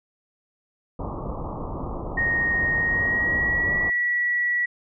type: low-pass noise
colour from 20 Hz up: pink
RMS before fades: -31 dBFS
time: 0.99-3.9 s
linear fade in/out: 5 ms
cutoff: 1200 Hz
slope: 96 dB/octave
type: tone with pitch glide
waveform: sine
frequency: 1864.7 to 1938.3 Hz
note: A#6 to B6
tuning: 0 to -33 cents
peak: -20 dBFS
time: 2.17-4.66 s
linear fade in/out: 10 ms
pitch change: +67 cents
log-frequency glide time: 2.77-3.79 s
effects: none